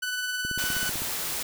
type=tone with tremolo; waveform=sawtooth; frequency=1494 Hz; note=F#6; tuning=16 cents sharp; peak=-23 dBFS; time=0.02-0.9 s; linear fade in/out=10 ms; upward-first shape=triangle; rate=19 Hz; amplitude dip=35%
type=click train; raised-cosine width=3 ms; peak=-24 dBFS; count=10; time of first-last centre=0.45-1.02 s; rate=15.8 Hz
type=noise; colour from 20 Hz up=white; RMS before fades=-31 dBFS; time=0.58-1.43 s; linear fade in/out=5 ms
effects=none